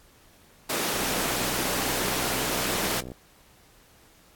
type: high-pass noise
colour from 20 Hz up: pink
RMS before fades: -28 dBFS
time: 0.69-3.01 s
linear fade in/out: 10 ms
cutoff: 230 Hz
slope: 12 dB/octave
type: click train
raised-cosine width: 2 ms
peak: -25 dBFS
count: 138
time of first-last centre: 0.94-3.118 s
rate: 62.9 Hz
effects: pink hiss -57 dBFS RMS until 4.35 s + AAC 64 kbps